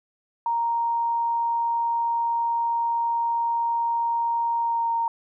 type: tone with pitch glide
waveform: sine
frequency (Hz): 932.3 to 924.8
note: A#5 to A#5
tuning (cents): 0 to -14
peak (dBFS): -21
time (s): 0.46-5.08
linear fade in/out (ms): 2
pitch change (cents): -14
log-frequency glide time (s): 4.59-4.92
effects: none